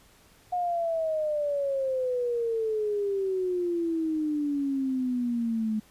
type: exponential sweep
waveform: sine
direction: down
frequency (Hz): 724 to 213.5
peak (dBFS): -25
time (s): 0.52-5.8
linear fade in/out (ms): 10
effects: pink hiss -58 dBFS RMS until 5.9 s + resampled to 32000 Hz